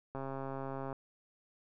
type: click train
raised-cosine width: 1 ms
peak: -27 dBFS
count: 106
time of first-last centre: 0.15-0.928 s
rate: 135 Hz
effects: none

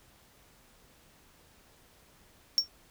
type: tone with exponential decay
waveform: triangle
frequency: 5500 Hz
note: F8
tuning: 27 cents flat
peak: -16 dBFS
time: 2.58-2.68 s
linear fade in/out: 0 ms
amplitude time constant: 20 ms
effects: pink hiss -61 dBFS RMS until 2.9 s

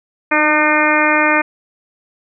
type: harmonic tone with a mistuned harmonic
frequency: 303.1 Hz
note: D#4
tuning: 45 cents flat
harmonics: 1 / 2 / 3 / 4 / 5 / 6 / 7 / 8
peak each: -19 / -19 / -19 / -19 / -19 / -19 / -19 / -19 dBFS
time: 0.31-1.42 s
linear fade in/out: 10 ms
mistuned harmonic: 1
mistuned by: +19 cents
effects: none

